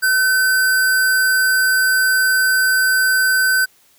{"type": "tone with sample-and-hold", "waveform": "sine", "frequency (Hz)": 1521, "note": "F#6", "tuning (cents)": 47, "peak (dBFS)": -12, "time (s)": [0.02, 3.66], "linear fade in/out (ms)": 20, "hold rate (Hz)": 6300, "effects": ["white hiss -54 dBFS RMS until 3.98 s"]}